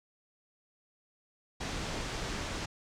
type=low-pass noise; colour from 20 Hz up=pink; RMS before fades=-37 dBFS; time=1.6-2.66 s; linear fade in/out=10 ms; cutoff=7100 Hz; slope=24 dB/octave; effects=none